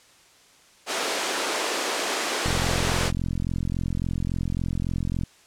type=high-pass noise; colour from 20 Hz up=pink; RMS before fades=-26 dBFS; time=0.86-3.12 s; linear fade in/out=50 ms; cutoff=330 Hz; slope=24 dB/octave
type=click train; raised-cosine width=5 ms; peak=-15 dBFS; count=122; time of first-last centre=2.46-5.235 s; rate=43.6 Hz
effects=white hiss -55 dBFS RMS until 5.46 s + low-pass 8000 Hz 12 dB/octave